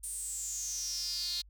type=tone with high-pass filter sweep; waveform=sawtooth; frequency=353.8 Hz; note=F4; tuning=23 cents sharp; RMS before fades=-37 dBFS; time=0.03-1.42 s; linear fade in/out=10 ms; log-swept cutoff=9200 to 4100 Hz; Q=8.9; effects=added 50 Hz sine -54 dBFS peak until 1.49 s